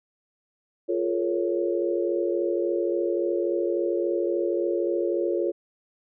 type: chord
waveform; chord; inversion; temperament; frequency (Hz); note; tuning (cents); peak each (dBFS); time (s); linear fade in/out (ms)
sine; Bb minor seventh; second; equal with one note detuned; 349.2 / 422.6 / 466.2 / 554.4; F4 / Ab4 / Bb4 / Db5; 0 / +30 / 0 / 0; -25 / -30 / -31 / -29; 0.88-5.52; 20
effects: none